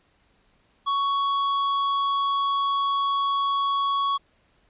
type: tone with hard clipping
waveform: sine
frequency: 1115 Hz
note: C#6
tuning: 10 cents sharp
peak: -23 dBFS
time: 0.86-4.18 s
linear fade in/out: 20 ms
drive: 11 dB
effects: pink hiss -64 dBFS RMS until 4.69 s + resampled to 8000 Hz